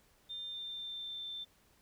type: tone with pitch glide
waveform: sine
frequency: 3600 to 3557 Hz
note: A7 to A7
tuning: +39 to +18 cents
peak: -40 dBFS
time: 0.29-1.45 s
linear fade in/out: 20 ms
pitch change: -21 cents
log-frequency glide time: 0.49-1.25 s
effects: pink hiss -68 dBFS RMS until 1.81 s